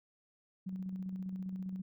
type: tone with tremolo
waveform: sine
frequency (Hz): 187.5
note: F#3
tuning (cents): +23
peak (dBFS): -36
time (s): 0.66-1.82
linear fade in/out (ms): 10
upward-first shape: square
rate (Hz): 15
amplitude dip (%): 35
effects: none